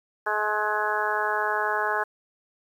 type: harmonic tone with a mistuned harmonic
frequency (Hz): 212.1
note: G#3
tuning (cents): +37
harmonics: 2 / 3 / 4 / 5 / 6 / 7 / 8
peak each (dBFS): -32 / -33 / -29 / -30 / -33 / -30 / -30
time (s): 0.26-2.04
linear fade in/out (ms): 10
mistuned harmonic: 8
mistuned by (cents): -23
effects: 9-bit